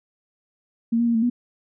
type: tone with pitch steps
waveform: sine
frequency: 230.5 / 236 / 233.4 / 224.3 / 242.6 Hz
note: A#3 / A#3 / A#3 / A3 / B3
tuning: -19 / +22 / +2 / +34 / -31 cents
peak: -17 dBFS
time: 0.92-1.3 s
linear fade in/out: 10 ms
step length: 76 ms
effects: none